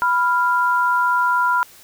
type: tone pair together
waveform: sine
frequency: 987.8 / 1392 Hz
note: B5 / F6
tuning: 0 / -6 cents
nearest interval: tritone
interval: 594 cents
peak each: -17 / -18 dBFS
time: 0.02-1.63 s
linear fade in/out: 0 ms
effects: white hiss -46 dBFS RMS until 1.83 s